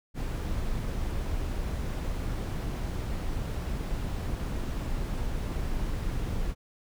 brown noise, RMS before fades -31 dBFS, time 0.14-6.55 s, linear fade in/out 50 ms, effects none

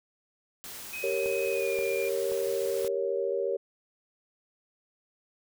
white noise, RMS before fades -42 dBFS, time 0.64-2.88 s, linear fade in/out 0 ms
sine tone with pitch glide, 2523 to 2395 Hz, D#7 to D7, +23 to +33 cents, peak -35 dBFS, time 0.93-2.09 s, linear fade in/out 5 ms, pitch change -90 cents, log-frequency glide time 1.5-1.76 s
sine chord, G diminished, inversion none, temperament equal, 392 / 466.2 / 554.4 Hz, G4 / Bb4 / Db5, 0 / 0 / 0 cents, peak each -31 dBFS, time 1.03-3.57 s, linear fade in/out 10 ms
click train, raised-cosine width 1 ms, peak -28 dBFS, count 4, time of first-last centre 1.26-2.847 s, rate 1.89 Hz
effects none

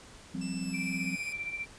sine chord, F suspended second, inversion none, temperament equal with one note detuned, 174.61 / 192.19 / 261.6 Hz, F3 / G3 / C4, 0 / -34 / 0 cents, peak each -37 / -37 / -37 dBFS, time 0.34-1.16 s, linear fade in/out 10 ms
10% pulse tone with pitch glide, 2658 to 2494 Hz, E7 to D#7, +14 to +3 cents, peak -33 dBFS, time 0.41-1.33 s, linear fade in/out 5 ms, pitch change -111 cents, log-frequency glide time 0.59-1.21 s
sine tone with tremolo, 2349 Hz, D7, in tune, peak -31 dBFS, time 0.73-1.66 s, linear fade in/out 20 ms, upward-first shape triangle, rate 15 Hz, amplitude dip 70%
effects pink hiss -52 dBFS RMS until 1.78 s + resampled to 22050 Hz

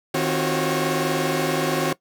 sawtooth tone cluster, 156.4 / 263 / 356.2 / 376.9 / 547 Hz, D#3 / C4 / F4 / F#4 / C#5, +9 / +9 / +34 / +32 / -23 cents, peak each -23 dBFS, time 0.14-1.93 s, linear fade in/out 5 ms, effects noise-tail reverb RT60 0.1 s tail -19 dB re dry

